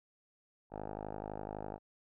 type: tone with low-pass filter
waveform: 5% pulse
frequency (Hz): 51.91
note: G#1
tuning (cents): 0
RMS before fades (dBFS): -43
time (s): 0.7-1.79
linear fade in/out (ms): 50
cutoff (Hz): 880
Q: 4.5
effects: none